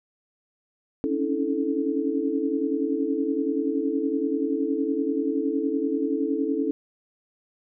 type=tone cluster; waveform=sine; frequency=274 / 284.6 / 323.3 / 436.9 Hz; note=C#4 / C#4 / E4 / A4; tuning=-20 / +46 / -34 / -12 cents; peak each=-28 dBFS; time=1.04-6.71 s; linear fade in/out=0 ms; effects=none